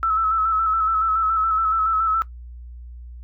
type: tone with vibrato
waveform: sine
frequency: 1308 Hz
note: E6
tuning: 14 cents flat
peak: -17 dBFS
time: 0.03-2.22 s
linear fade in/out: 0 ms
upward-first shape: square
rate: 7.1 Hz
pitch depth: 30 cents each way
effects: noise-tail reverb RT60 0.1 s tail -17 dB re dry + added 60 Hz sine -35 dBFS peak until 3.23 s